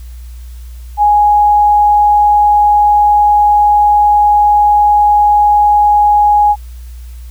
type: tone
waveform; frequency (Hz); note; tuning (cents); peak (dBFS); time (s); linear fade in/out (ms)
sine; 830.6; G#5; 0; -5; 0.97-6.56; 50
effects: added 60 Hz sine -26 dBFS peak until 7.3 s + white hiss -46 dBFS RMS until 7.3 s